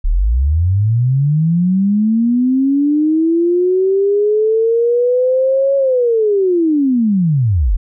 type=linear two-way sweep; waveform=sine; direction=up then down; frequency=32.7 to 554.4 to 35.27 Hz; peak=-10 dBFS; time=0.04-7.77 s; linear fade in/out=10 ms; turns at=5.76 s; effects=none